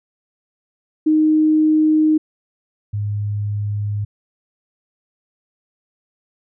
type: tone pair in turn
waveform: sine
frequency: 310.1 / 103.48 Hz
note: D#4 / G#2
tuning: -6 / -6 cents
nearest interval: octave + perfect fifth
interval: 1900 cents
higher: first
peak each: -11 / -19 dBFS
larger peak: first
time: 1.06-2.18 / 2.93-4.05 s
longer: neither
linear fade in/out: 10 ms
effects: none